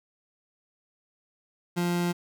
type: tone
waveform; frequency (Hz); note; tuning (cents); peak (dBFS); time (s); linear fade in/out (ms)
30% pulse; 174.61; F3; 0; -22; 1.76-2.13; 20
effects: none